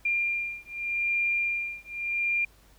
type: beating tone pair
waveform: sine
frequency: 2394 / 2394.84 Hz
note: D7 / D7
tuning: +33 / +33 cents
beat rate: 0.84 Hz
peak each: -29 dBFS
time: 0.05-2.45 s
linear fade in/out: 5 ms
effects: added 50 Hz sine -58 dBFS peak until 2.78 s + pink hiss -60 dBFS RMS until 2.78 s